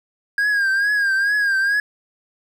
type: tone with vibrato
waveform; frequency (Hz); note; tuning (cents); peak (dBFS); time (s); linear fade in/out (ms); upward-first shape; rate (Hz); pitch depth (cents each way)
triangle; 1621; G#6; -42; -14; 0.38-1.8; 2; triangle; 2.3; 83
effects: none